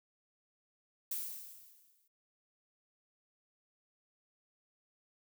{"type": "noise with exponential decay", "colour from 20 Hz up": "violet", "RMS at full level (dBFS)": -36, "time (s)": [1.11, 2.08], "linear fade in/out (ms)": 5, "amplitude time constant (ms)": 210, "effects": []}